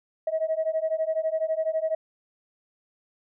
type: beating tone pair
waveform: sine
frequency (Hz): 632 / 644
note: D#5 / E5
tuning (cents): +27 / -41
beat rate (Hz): 12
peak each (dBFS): -26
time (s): 0.27-1.95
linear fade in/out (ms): 5
effects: tanh soft clip ceiling -17 dBFS